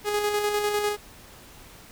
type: tone with tremolo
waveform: sawtooth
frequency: 415.3 Hz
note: G#4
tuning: in tune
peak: -18 dBFS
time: 0.04-0.97 s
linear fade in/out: 50 ms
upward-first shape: square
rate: 10 Hz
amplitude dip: 35%
effects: pink hiss -48 dBFS RMS until 1.91 s